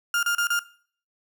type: tone bursts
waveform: 35% pulse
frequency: 1407 Hz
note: F6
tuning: 12 cents sharp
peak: -19 dBFS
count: 4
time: 0.14-0.592 s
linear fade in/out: 2 ms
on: 89 ms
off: 32 ms
effects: noise-tail reverb RT60 0.5 s tail -19 dB re dry